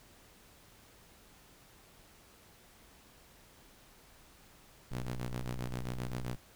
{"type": "ring-modulated tone", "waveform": "sawtooth", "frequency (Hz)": 60.9, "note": "B1", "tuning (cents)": -24, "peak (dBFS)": -29, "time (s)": [4.91, 6.36], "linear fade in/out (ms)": 5, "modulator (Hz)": 64.7, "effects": ["pink hiss -60 dBFS RMS until 6.55 s"]}